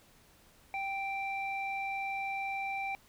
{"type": "tone with low-pass filter", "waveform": "square", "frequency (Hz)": 784, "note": "G5", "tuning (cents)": 0, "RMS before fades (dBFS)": -36, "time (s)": [0.74, 2.95], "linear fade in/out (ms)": 0, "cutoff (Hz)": 2100, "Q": 5.5, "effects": ["pink hiss -62 dBFS RMS until 3.08 s"]}